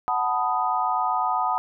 sine chord, B dominant seventh, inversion second, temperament equal, 740 / 880 / 987.8 / 1244.5 Hz, F#5 / A5 / B5 / D#6, 0 / 0 / 0 / 0 cents, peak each -26 / -27 / -27 / -26 dBFS, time 0.08-1.58 s, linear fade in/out 0 ms, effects none

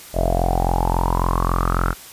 sawtooth tone with low-pass filter sweep, 43.65 Hz, F1, in tune, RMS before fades -19 dBFS, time 0.13-1.95 s, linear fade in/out 50 ms, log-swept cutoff 630 to 1400 Hz, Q 9.7, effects white hiss -40 dBFS RMS until 2.12 s + resampled to 32000 Hz

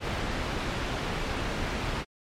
pink low-pass noise, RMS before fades -31 dBFS, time 0-2.05 s, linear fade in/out 50 ms, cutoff 3400 Hz, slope 12 dB/octave, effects MP3 64 kbps

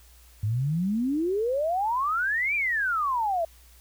sine exponential two-way sweep, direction up then down, 100.2 to 2422 to 640 Hz, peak -23 dBFS, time 0.43-3.45 s, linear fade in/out 5 ms, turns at 2.55 s, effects added 60 Hz sine -52 dBFS peak until 3.8 s + white hiss -57 dBFS RMS until 3.8 s

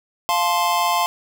square chord, F major, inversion none, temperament just, 698.5 / 873.1 / 1047.7 Hz, F5 / A5 / C6, 0 / -14 / +2 cents, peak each -23 / -23 / -21 dBFS, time 0.29-1.06 s, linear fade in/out 0 ms, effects none

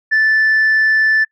sine tone, 1756 Hz, A6, 4 cents flat, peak -8 dBFS, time 0.11-1.25 s, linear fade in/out 20 ms, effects noise-tail reverb RT60 0.1 s tail -24 dB re dry + tanh soft clip ceiling -8 dBFS

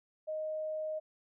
sine tone, 622.3 Hz, D#5, in tune, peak -34 dBFS, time 0.27-1 s, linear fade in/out 20 ms, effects none

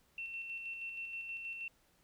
sine tone with tremolo, 2700 Hz, E7, 41 cents sharp, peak -39 dBFS, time 0.18-1.68 s, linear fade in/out 2 ms, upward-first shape square, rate 6.3 Hz, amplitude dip 35%, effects pink hiss -71 dBFS RMS until 2.03 s

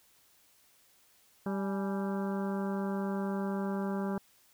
harmonic tone with a mistuned harmonic, 196 Hz, G3, in tune, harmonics 1 / 2 / 3 / 4 / 5 / 6 / 7 / 8, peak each -32 / -38 / -42 / -44 / -46 / -48 / -49 / -50 dBFS, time 1.46-4.18 s, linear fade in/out 2 ms, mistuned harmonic 4, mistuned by +96 cents, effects white hiss -65 dBFS RMS until 4.53 s

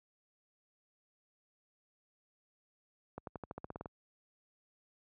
accelerating click train, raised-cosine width 1 ms, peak -28 dBFS, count 11, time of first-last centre 3.18-3.858 s, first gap 92 ms, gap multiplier 0.93, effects high-pass 60 Hz 12 dB/octave

